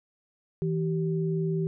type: tone pair together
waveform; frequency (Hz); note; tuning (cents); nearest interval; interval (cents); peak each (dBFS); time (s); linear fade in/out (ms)
sine; 162.38 / 386.2; E3 / G4; -26 / -26; octave + minor third; 1500; -26 / -30; 0.62-1.67; 0
effects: none